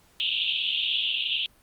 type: band-pass noise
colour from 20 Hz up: pink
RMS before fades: -27 dBFS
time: 0.2-1.46 s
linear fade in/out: 0 ms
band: 2700 to 3600 Hz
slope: 96 dB/octave
effects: pink hiss -60 dBFS RMS until 1.62 s + Opus 48 kbps